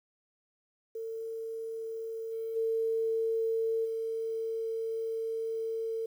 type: tone with level steps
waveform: sine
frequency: 450.4 Hz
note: A4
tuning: 40 cents sharp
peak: -35 / -33 / -27 / -31 dBFS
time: 0.95-6.06 s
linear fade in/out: 5 ms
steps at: 2.31 / 2.55 / 3.84 s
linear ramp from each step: 20 ms
effects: 10-bit